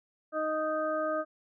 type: harmonic tone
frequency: 311.1 Hz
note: D#4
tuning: in tune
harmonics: 1 / 2 / 4 / 5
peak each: -37 / -30 / -34 / -40 dBFS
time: 0.32-1.25 s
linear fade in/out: 50 ms
effects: none